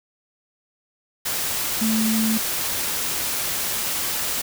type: tone in noise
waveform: sine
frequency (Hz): 220.8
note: A3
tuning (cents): +6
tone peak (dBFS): -19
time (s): 1.81-2.38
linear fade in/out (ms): 10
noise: white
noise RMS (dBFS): -25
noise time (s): 1.25-4.42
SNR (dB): +3
effects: none